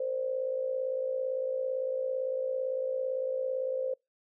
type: tone with amplitude modulation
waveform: sine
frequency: 521 Hz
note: C5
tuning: 7 cents flat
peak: -26 dBFS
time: 0-3.94 s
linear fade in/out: 5 ms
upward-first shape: sine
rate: 57.8 Hz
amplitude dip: 70%
effects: noise-tail reverb RT60 0.2 s tail -26 dB re dry